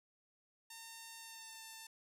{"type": "tone with pitch glide", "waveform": "5% pulse", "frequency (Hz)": [910, 893.9], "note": ["A#5", "A5"], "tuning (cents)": [-42, 27], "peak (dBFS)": -38, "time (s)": [0.7, 1.87], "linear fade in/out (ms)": 5, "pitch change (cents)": -31, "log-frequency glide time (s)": [1.18, 1.63], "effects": []}